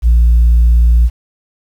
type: tone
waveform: sine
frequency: 58.27 Hz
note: A#1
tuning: in tune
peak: -3 dBFS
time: 0.02-1.1 s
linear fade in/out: 50 ms
effects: tanh soft clip ceiling -3 dBFS + 7-bit